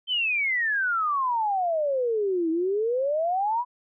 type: exponential two-way sweep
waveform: sine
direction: down then up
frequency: 3136 to 317.7 to 1002 Hz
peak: -22 dBFS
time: 0.07-3.65 s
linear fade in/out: 50 ms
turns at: 2.5 s
effects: none